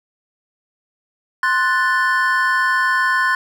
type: chord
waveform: triangle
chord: F# diminished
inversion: second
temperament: equal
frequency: 1046.5 / 1480 / 1760 Hz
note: C6 / F#6 / A6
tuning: 0 / 0 / 0 cents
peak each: -17 / -17 / -17 dBFS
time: 1.43-3.35 s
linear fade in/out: 2 ms
effects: none